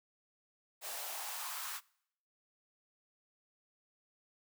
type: noise with high-pass filter sweep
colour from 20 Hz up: white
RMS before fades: -42 dBFS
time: 0.81-1.81 s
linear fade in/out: 50 ms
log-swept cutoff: 610 to 1200 Hz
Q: 3.4
effects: noise-tail reverb RT60 0.7 s tail -24 dB re dry